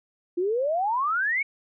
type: exponential sweep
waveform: sine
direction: up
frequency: 339.4 to 2284 Hz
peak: -22 dBFS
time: 0.37-1.43 s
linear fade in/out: 10 ms
effects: none